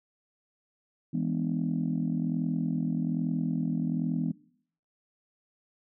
sine chord, E dominant seventh, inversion none, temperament just, 164.81 / 206 / 247.2 / 296.7 Hz, E3 / G#3 / B3 / D4, 0 / -14 / +2 / +18 cents, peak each -30 / -33 / -30 / -36 dBFS, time 1.13-4.32 s, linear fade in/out 10 ms, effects noise-tail reverb RT60 0.6 s tail -21 dB re dry + tanh soft clip ceiling -18 dBFS

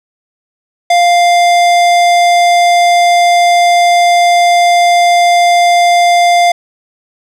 sine tone with hard clipping, 698.5 Hz, F5, in tune, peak -7 dBFS, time 0.9-6.52 s, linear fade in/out 5 ms, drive 17 dB, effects none

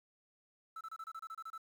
triangle tone bursts, 1318.5 Hz, E6, in tune, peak -40 dBFS, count 11, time 0.76-1.579 s, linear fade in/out 5 ms, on 49 ms, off 28 ms, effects tanh soft clip ceiling -37 dBFS + 11-bit

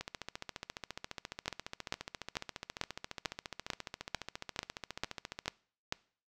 two click trains, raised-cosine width 0.2 ms, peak -15 / -22 dBFS, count 11 / 80, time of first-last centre 1.48-5.924 / 0.01-5.458 s, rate 2.25 / 14.5 Hz, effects noise-tail reverb RT60 0.5 s tail -23 dB re dry

